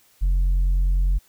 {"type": "tone with tanh clipping", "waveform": "sine", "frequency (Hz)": 44.98, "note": "F#1", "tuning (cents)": -48, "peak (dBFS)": -17, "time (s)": [0.21, 1.19], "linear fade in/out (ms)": 20, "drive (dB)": 2, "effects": ["white hiss -58 dBFS RMS until 1.28 s"]}